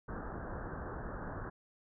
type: low-pass noise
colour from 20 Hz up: pink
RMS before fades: -42 dBFS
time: 0.08-1.5 s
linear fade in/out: 10 ms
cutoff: 1700 Hz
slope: 96 dB/octave
effects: none